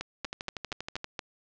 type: two click trains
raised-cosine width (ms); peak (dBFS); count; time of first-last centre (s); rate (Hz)
0.2; -16 / -18; 6 / 11; 0.01-1.192 / 0.25-1.044; 4.23 / 12.6
effects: low-pass 6000 Hz 12 dB/octave